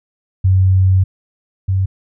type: tone pair in turn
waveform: sine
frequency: 94.1 / 95.3 Hz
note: F#2 / G2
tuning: +30 / -48 cents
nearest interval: unison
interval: 22 cents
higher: second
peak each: -8 / -12 dBFS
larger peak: first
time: 0.44-1.04 / 1.68-1.86 s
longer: first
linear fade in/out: 10 ms
effects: none